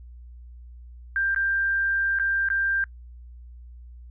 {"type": "tone with dropouts", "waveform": "sine", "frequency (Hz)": 1585, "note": "G6", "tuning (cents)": 19, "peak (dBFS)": -21, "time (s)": [1.16, 2.84], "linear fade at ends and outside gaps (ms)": 1, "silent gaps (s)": [[1.347, 1.361], [2.188, 2.197], [2.487, 2.501]], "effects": ["noise-tail reverb RT60 0.1 s tail -25 dB re dry", "added 60 Hz sine -41 dBFS peak until 4.1 s"]}